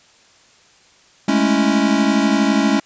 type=chord; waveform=square; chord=A major seventh; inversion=third; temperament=equal; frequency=207.7 / 220 / 277.2 / 329.6 Hz; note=G#3 / A3 / C#4 / E4; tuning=0 / 0 / 0 / 0 cents; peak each=-19 / -21 / -18 / -23 dBFS; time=1.28-2.8 s; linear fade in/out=5 ms; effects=white hiss -51 dBFS RMS until 2.85 s + resampled to 16000 Hz